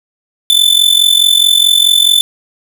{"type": "tone with amplitude modulation", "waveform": "45% pulse", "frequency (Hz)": 3515, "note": "A7", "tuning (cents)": -2, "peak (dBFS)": -3, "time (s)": [0.5, 2.21], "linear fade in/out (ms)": 0, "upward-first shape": "sine", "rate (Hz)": 44.7, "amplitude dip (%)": 80, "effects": []}